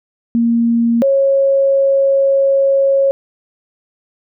sine tone pair in turn, 233.1 / 547.4 Hz, A#3 / C#5, 0 / -22 cents, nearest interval octave + minor third, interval 1478 cents, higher second, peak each -10 / -9 dBFS, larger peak second, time 0.35-1.02 / 1.02-3.11 s, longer second, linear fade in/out 0 ms, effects none

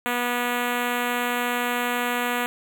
5% pulse tone with notch filter, 243.5 Hz, B3, 24 cents flat, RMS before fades -25 dBFS, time 0.06-2.46 s, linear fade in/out 0 ms, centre 5500 Hz, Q 0.71, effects none

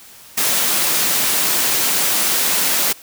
white high-pass noise, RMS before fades -17 dBFS, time 0.37-2.93 s, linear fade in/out 10 ms, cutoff 140 Hz, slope 24 dB/octave, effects white hiss -42 dBFS RMS until 3.02 s

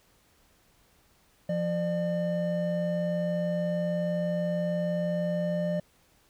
triangle tone pair together, 173.7 / 600 Hz, F3 / D5, -9 / +37 cents, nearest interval octave + major sixth, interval 2146 cents, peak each -27 dBFS, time 1.49-5.8 s, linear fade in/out 5 ms, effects pink hiss -64 dBFS RMS until 6.29 s

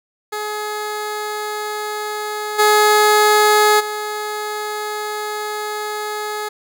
15% pulse tone with level steps, 422.4 Hz, G#4, 29 cents sharp, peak -16 / -4 / -16 dBFS, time 0.32-6.49 s, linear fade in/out 10 ms, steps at 2.58 / 3.79 s, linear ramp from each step 20 ms, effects none

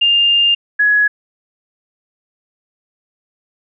sine tone pair in turn, 2806 / 1680.1 Hz, F7 / G#6, +8 / +20 cents, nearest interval major sixth, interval 888 cents, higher first, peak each -9 dBFS, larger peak neither, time 0.01-0.55 / 0.79-1.08 s, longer first, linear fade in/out 10 ms, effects none

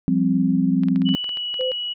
sine chord, F suspended second, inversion none, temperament equal, 174.61 / 196 / 261.6 Hz, F3 / G3 / C4, 0 / 0 / 0 cents, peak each -21 / -21 / -19 dBFS, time 0.08-1.15 s, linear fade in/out 0 ms
clicks, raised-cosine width 0.3 ms, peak -22 dBFS, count 12, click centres 0.835 / 0.885 / 0.96 / 1.019 / 1.09 / 1.14 / 1.243 / 1.292 / 1.372 / 1.542 / 1.61 / 1.718 s
sine tone with pitch glide, 2960 to 2926 Hz, F#7 to F#7, 0 to -20 cents, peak -24 dBFS, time 1.05-1.94 s, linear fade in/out 20 ms, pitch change -20 cents, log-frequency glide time 1.16-1.55 s
sine tone, 513 Hz, C5, 34 cents flat, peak -21 dBFS, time 1.59-1.72 s, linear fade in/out 10 ms
effects none

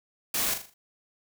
white noise with echo, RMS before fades -28 dBFS, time 0.34-0.54 s, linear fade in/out 5 ms, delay 40 ms, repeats 5, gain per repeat -7 dB, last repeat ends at 0.74 s, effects none

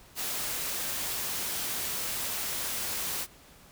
white noise, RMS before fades -33 dBFS, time 0.15-3.27 s, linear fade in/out 50 ms, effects pink hiss -55 dBFS RMS until 3.71 s

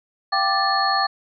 sine tone cluster, 691 / 781 / 1178 / 1758 / 4324 Hz, F5 / G5 / D6 / A6 / C#8, -19 / -7 / +5 / -2 / -44 cents, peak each -30 / -22 / -22 / -25 / -24 dBFS, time 0.32-1.07 s, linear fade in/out 10 ms, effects none

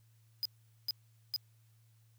square tone bursts, 4978 Hz, D#8, in tune, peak -32 dBFS, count 3, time 0.43-1.362 s, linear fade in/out 0 ms, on 24 ms, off 430 ms, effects added 112 Hz sine -63 dBFS peak until 2.18 s + white hiss -75 dBFS RMS until 2.18 s

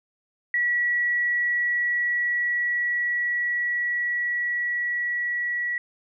sine tone with level ramp, 1934 Hz, B6, 37 cents flat, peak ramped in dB -20 to -24 dBFS, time 0.54-5.78 s, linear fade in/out 2 ms, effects none

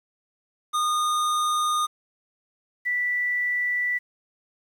square / sine tone pair in turn, 1225 / 1967.2 Hz, D#6 / B6, -27 / -7 cents, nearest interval minor sixth, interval 820 cents, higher second, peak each -22 dBFS, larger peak neither, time 0.73-1.87 / 2.85-3.99 s, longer neither, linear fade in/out 20 ms, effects low-pass 12000 Hz 12 dB/octave + 9-bit

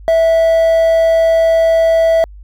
triangle tone with quantisation, 656 Hz, E5, 9 cents flat, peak -6 dBFS, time 0.08-2.24 s, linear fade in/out 0 ms, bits 6, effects added 50 Hz sine -32 dBFS peak until 2.43 s

